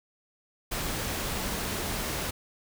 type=tone in noise; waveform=sine; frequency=196 Hz; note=G3; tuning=in tune; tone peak=-40 dBFS; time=1.36-1.8 s; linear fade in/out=10 ms; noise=pink; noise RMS=-32 dBFS; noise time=0.71-2.31 s; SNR=-11 dB; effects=none